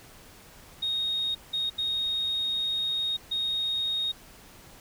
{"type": "tone bursts at uneven times", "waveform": "sine", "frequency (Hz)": 3729, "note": "A#7", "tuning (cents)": 0, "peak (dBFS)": -25, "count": 4, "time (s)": [[0.82, 1.35], [1.53, 1.7], [1.78, 3.17], [3.31, 4.12]], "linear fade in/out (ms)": 10, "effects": ["tanh soft clip ceiling -21 dBFS", "pink hiss -51 dBFS RMS until 4.8 s"]}